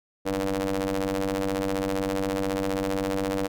sawtooth ring-modulated tone, 95.9 Hz, G2, 37 cents flat, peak -18 dBFS, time 0.25-3.48 s, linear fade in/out 20 ms, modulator 391 Hz, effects none

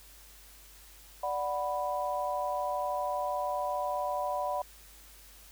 sine chord, B minor, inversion first, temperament equal, 587.3 / 740 / 987.8 Hz, D5 / F#5 / B5, 0 / 0 / 0 cents, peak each -34 dBFS, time 1.23-4.62 s, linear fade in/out 5 ms, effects added 50 Hz sine -56 dBFS peak until 5.51 s + white hiss -55 dBFS RMS until 5.51 s

